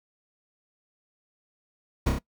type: noise with echo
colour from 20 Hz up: brown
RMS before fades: -22 dBFS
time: 2.06-2.1 s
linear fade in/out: 10 ms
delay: 30 ms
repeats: 3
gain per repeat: -3 dB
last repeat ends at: 2.19 s
effects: noise-tail reverb RT60 0.1 s tail -20 dB re dry